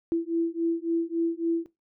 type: beating tone pair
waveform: sine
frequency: 331.7 / 335.3 Hz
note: E4 / E4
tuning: +11 / +30 cents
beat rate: 3.6 Hz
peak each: -27 dBFS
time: 0.12-1.66 s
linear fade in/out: 0 ms
effects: noise-tail reverb RT60 0.2 s tail -18 dB re dry